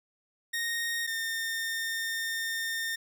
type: tone pair in turn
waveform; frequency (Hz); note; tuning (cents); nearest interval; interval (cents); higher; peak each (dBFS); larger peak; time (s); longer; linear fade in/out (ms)
sawtooth; 1857 / 1819.8; A#6 / A#6; -7 / -42; unison; 35; first; -26 / -27; first; 0.53-1.07 / 1.07-2.96; second; 10
effects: none